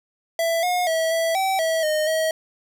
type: tone with pitch steps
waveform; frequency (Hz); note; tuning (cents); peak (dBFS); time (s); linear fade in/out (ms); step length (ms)
square; 664 / 719 / 649 / 658 / 768 / 649 / 615 / 638; E5 / F#5 / E5 / E5 / G5 / E5 / D#5 / D#5; +12 / -50 / -27 / -3 / -36 / -27 / -20 / +43; -20; 0.39-2.31; 2; 240
effects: none